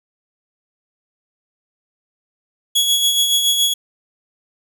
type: tone with tremolo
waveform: sawtooth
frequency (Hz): 3350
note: G#7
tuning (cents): +14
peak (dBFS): -9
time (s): 2.75-3.74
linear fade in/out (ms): 10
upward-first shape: sine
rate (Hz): 7.1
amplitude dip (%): 45
effects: none